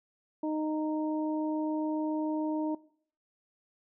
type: harmonic tone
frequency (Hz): 309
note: D#4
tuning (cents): -12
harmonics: 1 / 2 / 3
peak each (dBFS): -30 / -37 / -40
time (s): 0.43-2.75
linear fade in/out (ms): 5
effects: noise-tail reverb RT60 0.6 s tail -21 dB re dry